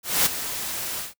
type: noise with ADSR envelope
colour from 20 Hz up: white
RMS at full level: -18 dBFS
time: 0.03-1.14 s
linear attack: 230 ms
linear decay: 14 ms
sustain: -12 dB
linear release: 150 ms
effects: noise-tail reverb RT60 0.1 s tail -25 dB re dry